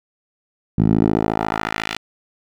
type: tone with band-pass filter sweep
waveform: 10% pulse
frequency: 54 Hz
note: A1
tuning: 32 cents flat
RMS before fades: -19 dBFS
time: 0.78-1.97 s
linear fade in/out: 5 ms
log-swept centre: 160 to 3200 Hz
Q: 1.2
effects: none